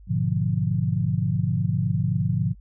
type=chord; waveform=sine; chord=G# diminished seventh; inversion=none; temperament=equal; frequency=103.83 / 123.47 / 146.83 / 174.61 Hz; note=G#2 / B2 / D3 / F3; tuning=0 / 0 / 0 / 0 cents; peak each=-26 dBFS; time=0.07-2.55 s; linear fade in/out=50 ms; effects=added 50 Hz sine -44 dBFS peak until 2.6 s